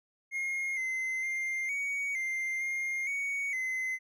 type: tone with pitch steps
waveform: triangle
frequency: 2142 / 2062 / 2103 / 2245 / 2095 / 2122 / 2235 / 2048 Hz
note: C7 / C7 / C7 / C#7 / C7 / C7 / C#7 / C7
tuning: +40 / -26 / +8 / +21 / +2 / +24 / +14 / -38 cents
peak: -29 dBFS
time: 0.31-3.99 s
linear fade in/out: 50 ms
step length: 460 ms
effects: none